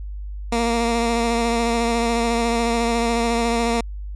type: tone with vibrato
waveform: 15% pulse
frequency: 233.1 Hz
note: A#3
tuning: in tune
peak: -12 dBFS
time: 0.52-3.81 s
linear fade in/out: 5 ms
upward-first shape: sine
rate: 14 Hz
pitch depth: 22 cents each way
effects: added 50 Hz sine -28 dBFS peak until 4.15 s + resampled to 22050 Hz